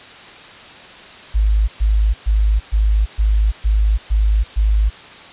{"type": "tone bursts", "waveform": "sine", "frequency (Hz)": 52.7, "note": "G#1", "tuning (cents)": 26, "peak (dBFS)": -11, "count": 8, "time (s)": [1.34, 4.9], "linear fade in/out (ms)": 20, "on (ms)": 340, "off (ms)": 120, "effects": ["white hiss -38 dBFS RMS until 5.32 s", "resampled to 8000 Hz"]}